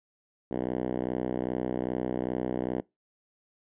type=tone with band-pass filter; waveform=5% pulse; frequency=62.5 Hz; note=B1; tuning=21 cents sharp; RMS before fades=-31 dBFS; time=0.51-2.81 s; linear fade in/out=5 ms; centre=320 Hz; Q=1.1; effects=noise-tail reverb RT60 0.2 s tail -23 dB re dry + resampled to 8000 Hz